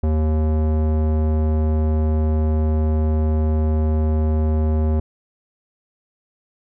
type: tone with low-pass filter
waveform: square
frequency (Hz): 77.78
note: D#2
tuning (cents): 0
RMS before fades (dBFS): -18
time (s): 0.03-5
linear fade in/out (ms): 5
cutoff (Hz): 620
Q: 0.83
effects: none